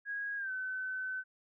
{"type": "tone with pitch glide", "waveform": "sine", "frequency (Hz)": [1647, 1519.1], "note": ["G#6", "F#6"], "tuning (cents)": [-15, 45], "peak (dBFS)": -35, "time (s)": [0.05, 1.24], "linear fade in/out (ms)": 50, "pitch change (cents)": -140, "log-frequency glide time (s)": [0.37, 0.51], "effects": []}